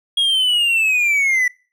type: linear sweep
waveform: triangle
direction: down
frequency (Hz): 3300 to 1954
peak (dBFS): -12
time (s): 0.17-1.48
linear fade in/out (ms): 5
effects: noise-tail reverb RT60 0.4 s tail -25 dB re dry